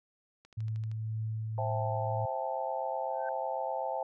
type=click train; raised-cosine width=0.2 ms; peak=-38 dBFS; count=7; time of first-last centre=0.45-0.915 s; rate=12.9 Hz
type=tone with tremolo; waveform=sine; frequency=110 Hz; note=A2; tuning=in tune; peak=-31 dBFS; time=0.57-2.26 s; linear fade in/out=10 ms; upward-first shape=triangle; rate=1.9 Hz; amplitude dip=25%
type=chord; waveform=sine; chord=A minor seventh; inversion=first; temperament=just; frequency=528 / 660 / 792 / 880 Hz; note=C5 / E5 / G5 / A5; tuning=+16 / +2 / +18 / 0 cents; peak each=-37 dBFS; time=1.58-4.03 s; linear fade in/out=2 ms
type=tone with exponential growth; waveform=sine; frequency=1543 Hz; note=G6; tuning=28 cents flat; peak=-38 dBFS; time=3.1-3.29 s; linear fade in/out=2 ms; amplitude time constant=41 ms
effects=none